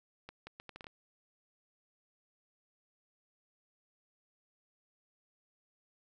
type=accelerating click train; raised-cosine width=0.3 ms; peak=-30 dBFS; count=8; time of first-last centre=0.29-0.868 s; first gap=180 ms; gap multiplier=0.72; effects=none